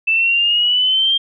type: exponential sweep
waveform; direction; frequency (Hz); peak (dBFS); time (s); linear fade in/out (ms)
sine; up; 2637 to 3200; -12; 0.07-1.18; 10
effects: none